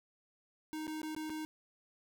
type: tone with dropouts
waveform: square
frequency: 311.1 Hz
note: D#4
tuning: in tune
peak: -39 dBFS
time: 0.73-1.45 s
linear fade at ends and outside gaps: 0 ms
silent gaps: 0.869-0.878 / 1.017-1.031 / 1.149-1.164 / 1.296-1.302 s
effects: 13-bit